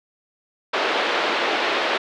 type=band-pass noise; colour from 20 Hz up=pink; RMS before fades=-22 dBFS; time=0.73-1.98 s; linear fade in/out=10 ms; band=360 to 3800 Hz; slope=24 dB/octave; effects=none